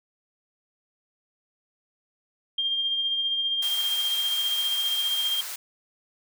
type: tone with tremolo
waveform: sine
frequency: 3200 Hz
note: G7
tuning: 35 cents sharp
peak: -22 dBFS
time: 2.58-5.41 s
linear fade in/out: 5 ms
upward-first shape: sine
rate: 15 Hz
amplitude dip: 35%
type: high-pass noise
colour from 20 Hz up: white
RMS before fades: -35 dBFS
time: 3.62-5.56 s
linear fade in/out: 5 ms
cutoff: 820 Hz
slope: 12 dB/octave
effects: none